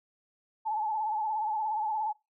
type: tone with vibrato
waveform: sine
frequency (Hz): 863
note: A5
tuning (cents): -34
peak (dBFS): -28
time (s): 0.65-2.13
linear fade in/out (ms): 20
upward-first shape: sine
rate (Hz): 17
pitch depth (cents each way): 59
effects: noise-tail reverb RT60 0.2 s tail -21 dB re dry